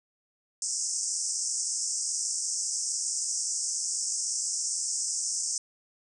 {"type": "band-pass noise", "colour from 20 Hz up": "white", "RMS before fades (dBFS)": -31, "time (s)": [0.62, 5.58], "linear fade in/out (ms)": 2, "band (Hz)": [5200, 8700], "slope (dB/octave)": 96, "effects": []}